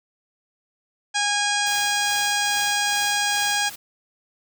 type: harmonic tone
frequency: 820 Hz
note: G#5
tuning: 22 cents flat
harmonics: 1 / 2 / 3 / 4 / 5 / 6 / 7 / 8 / 9 / 10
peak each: -26 / -25 / -30 / -28 / -34 / -30 / -32 / -32 / -36 / -33 dBFS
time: 1.14-3.7 s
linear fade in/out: 20 ms
type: noise with tremolo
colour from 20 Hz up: white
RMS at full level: -35 dBFS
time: 1.66-3.76 s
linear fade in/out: 10 ms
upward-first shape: sine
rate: 2.4 Hz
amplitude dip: 50%
effects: none